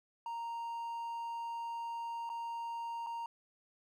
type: tone with dropouts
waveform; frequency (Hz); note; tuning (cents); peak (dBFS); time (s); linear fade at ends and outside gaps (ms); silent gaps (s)
triangle; 930; A#5; -4; -36; 0.26-3.26; 2; 2.293-2.299 / 3.064-3.068
effects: none